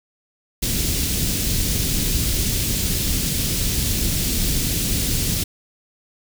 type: band-stop noise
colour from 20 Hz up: pink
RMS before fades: -21 dBFS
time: 0.62-5.44 s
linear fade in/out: 10 ms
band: 250 to 3700 Hz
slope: 12 dB/octave
effects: none